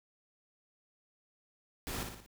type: noise with echo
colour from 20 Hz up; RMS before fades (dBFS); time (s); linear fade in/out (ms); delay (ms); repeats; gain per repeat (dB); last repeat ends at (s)
pink; -39; 1.87-2.03; 0; 58; 4; -5; 2.262
effects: none